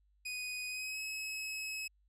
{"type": "tone with pitch glide", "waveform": "sawtooth", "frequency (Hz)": [2489, 2569], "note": ["D#7", "E7"], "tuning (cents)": [0, -45], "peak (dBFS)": -35, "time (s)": [0.25, 1.88], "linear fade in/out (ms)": 10, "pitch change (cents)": 55, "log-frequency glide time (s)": [0.68, 1], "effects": ["added 50 Hz sine -68 dBFS peak until 2.08 s", "low-pass 12000 Hz 12 dB/octave"]}